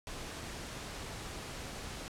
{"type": "noise", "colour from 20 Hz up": "pink", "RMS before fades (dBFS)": -43, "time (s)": [0.07, 2.08], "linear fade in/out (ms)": 0, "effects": ["low-pass 9000 Hz 12 dB/octave"]}